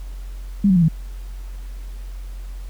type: tone with pitch steps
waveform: sine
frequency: 200.5 / 186 / 172.54 / 160.06 Hz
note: G3 / F#3 / F3 / D#3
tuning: +39 / +9 / -21 / +49 cents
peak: -11 dBFS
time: 0.64-0.884 s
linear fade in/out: 5 ms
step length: 61 ms
effects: added 45 Hz sine -29 dBFS peak until 2.69 s + pink hiss -50 dBFS RMS until 2.69 s